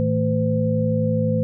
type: tone cluster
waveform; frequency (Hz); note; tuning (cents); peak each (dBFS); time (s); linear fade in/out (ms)
sine; 108.5 / 160.6 / 221 / 510; A2 / E3 / A3 / C5; -24 / -45 / +8 / -44; -23; 0-1.43; 0
effects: none